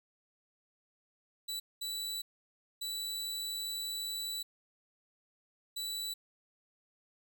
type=tone bursts at uneven times; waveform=sawtooth; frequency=3951 Hz; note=B7; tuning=in tune; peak=-33 dBFS; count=4; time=1.48-1.6 / 1.81-2.22 / 2.81-4.43 / 5.76-6.14 s; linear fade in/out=10 ms; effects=none